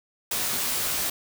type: noise with comb filter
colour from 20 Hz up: white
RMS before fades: -27 dBFS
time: 0.31-1.1 s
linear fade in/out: 5 ms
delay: 16 ms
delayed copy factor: +0.7
effects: none